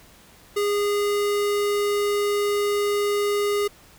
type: tone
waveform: square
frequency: 410 Hz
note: G#4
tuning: 22 cents flat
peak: -21 dBFS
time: 0.56-3.68 s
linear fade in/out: 10 ms
effects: pink hiss -51 dBFS RMS until 3.98 s